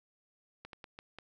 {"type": "slowing click train", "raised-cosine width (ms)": 0.3, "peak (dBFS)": -30, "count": 5, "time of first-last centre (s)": [0.65, 1.186], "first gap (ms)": 82, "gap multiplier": 1.34, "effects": []}